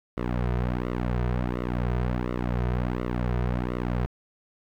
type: tone with flanger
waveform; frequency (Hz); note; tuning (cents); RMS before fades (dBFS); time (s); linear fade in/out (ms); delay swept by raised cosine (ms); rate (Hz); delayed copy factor
sawtooth; 61; B1; -21; -27; 0.17-4.06; 0; 1.2 to 3.7; 1.4; -0.9
effects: low-pass 2000 Hz 12 dB/octave + 9-bit